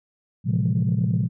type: tone cluster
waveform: sine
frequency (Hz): 114.6 / 132.9 / 166 / 174.5 / 205.9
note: A#2 / C3 / E3 / F3 / G#3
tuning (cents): -29 / +27 / +12 / -1 / -15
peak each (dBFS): -22 / -24 / -29 / -23 / -28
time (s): 0.44-1.29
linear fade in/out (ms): 50
effects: tanh soft clip ceiling -12 dBFS